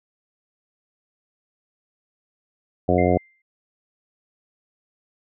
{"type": "harmonic tone", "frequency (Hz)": 89.6, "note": "F2", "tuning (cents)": 45, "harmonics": [1, 2, 3, 4, 5, 6, 7, 8], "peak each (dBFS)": [-24, -24, -24, -24, -24, -24, -24, -24], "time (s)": [2.88, 3.18], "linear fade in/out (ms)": 10}
{"type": "tone with exponential decay", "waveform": "sine", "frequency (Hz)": 2093, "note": "C7", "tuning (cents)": 0, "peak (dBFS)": -27, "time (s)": [2.98, 3.42], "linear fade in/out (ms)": 5, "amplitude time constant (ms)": 94}
{"effects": []}